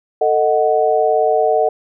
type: chord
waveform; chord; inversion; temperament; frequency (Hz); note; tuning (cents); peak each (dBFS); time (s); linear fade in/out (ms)
sine; D# diminished; second; equal with one note detuned; 445.4 / 622.3 / 740; A4 / D#5 / F#5; +21 / 0 / 0; -16; 0.21-1.69; 5
effects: none